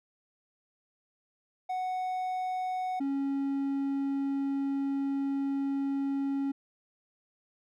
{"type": "tone pair in turn", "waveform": "triangle", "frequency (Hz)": [740, 275.9], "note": ["F#5", "C#4"], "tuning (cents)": [0, -8], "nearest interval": "octave + perfect fourth", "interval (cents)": 1708, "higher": "first", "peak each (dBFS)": [-28, -26], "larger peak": "second", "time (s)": [[1.69, 3], [3, 6.52]], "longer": "second", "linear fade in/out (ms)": 10, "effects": []}